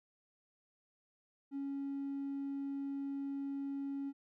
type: tone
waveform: triangle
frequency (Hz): 277.5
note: C#4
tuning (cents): +2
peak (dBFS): -34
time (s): 1.51-4.13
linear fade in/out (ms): 50
effects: tanh soft clip ceiling -33 dBFS